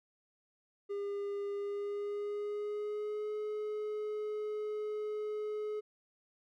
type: tone with pitch glide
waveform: triangle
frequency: 403.8 to 424.1 Hz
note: G#4 to G#4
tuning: -49 to +36 cents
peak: -33 dBFS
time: 0.89-5.81 s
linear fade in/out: 20 ms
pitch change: +85 cents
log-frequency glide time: 1.53-3.33 s
effects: none